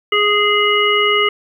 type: harmonic tone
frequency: 415.3 Hz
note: G#4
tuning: in tune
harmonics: 1 / 3 / 5 / 7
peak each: -17 / -17 / -17 / -17 dBFS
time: 0.12-1.29 s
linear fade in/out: 5 ms
effects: 8-bit